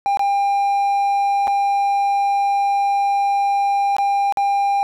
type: tone with dropouts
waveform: triangle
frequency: 800 Hz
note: G5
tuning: 35 cents sharp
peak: -13 dBFS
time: 0.06-4.83 s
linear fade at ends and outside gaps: 0 ms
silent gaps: 0.172-0.194 / 1.472-1.478 / 3.966-3.984 / 4.324-4.372 s
effects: none